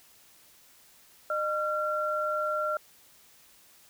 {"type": "tone pair together", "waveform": "sine", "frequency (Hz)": [610, 1369.4], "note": ["D#5", "F6"], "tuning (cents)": [-34, -34], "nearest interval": "octave + major second", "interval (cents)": 1400, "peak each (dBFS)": [-30, -29], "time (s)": [1.3, 2.77], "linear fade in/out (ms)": 2, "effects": ["white hiss -58 dBFS RMS until 3.89 s"]}